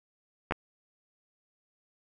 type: clicks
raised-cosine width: 0.5 ms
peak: -14 dBFS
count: 2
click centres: 0.51 / 0.522 s
effects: none